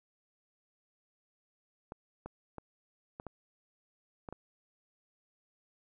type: clicks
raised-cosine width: 1 ms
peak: -28 dBFS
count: 7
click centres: 1.921 / 2.26 / 2.583 / 3.199 / 3.267 / 4.288 / 4.326 s
effects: none